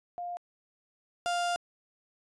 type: tone pair in turn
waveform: sine / 35% pulse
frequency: 704 / 700.1 Hz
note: F5 / F5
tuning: +14 / +4 cents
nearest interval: unison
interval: 10 cents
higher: first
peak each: -34 / -26 dBFS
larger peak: second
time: 0.18-0.37 / 1.26-1.56 s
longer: second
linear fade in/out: 0 ms
effects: resampled to 22050 Hz